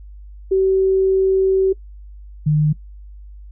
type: tone pair in turn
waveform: sine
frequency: 381.9 / 151.56 Hz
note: G4 / D#3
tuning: -45 / -45 cents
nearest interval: octave + major third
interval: 1600 cents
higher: first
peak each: -12 dBFS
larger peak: neither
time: 0.51-1.73 / 2.46-2.73 s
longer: first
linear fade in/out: 10 ms
effects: noise-tail reverb RT60 0.1 s tail -21 dB re dry + added 50 Hz sine -35 dBFS peak until 3.51 s